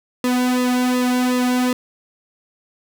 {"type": "tone with flanger", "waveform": "sawtooth", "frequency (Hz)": 250, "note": "B3", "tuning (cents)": 21, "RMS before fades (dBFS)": -18, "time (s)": [0.24, 1.73], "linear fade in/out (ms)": 2, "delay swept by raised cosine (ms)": [1.3, 2.4], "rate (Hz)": 2.7, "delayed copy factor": -0.75, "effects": []}